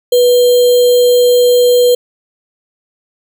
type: tone with sample-and-hold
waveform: sine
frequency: 490 Hz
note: B4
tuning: 14 cents flat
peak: -5 dBFS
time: 0.12-1.95 s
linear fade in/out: 5 ms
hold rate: 3675 Hz
effects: none